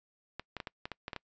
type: clicks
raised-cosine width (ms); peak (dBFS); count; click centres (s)
0.3; -22; 9; 0.396 / 0.567 / 0.602 / 0.672 / 0.855 / 0.917 / 1.081 / 1.132 / 1.163
effects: noise-tail reverb RT60 0.1 s tail -26 dB re dry + resampled to 16000 Hz